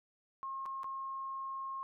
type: tone with dropouts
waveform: sine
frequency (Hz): 1075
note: C6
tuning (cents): +47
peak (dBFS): -38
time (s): 0.43-1.83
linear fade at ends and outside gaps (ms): 0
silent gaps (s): 0.656-0.661 / 0.833-0.843
effects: none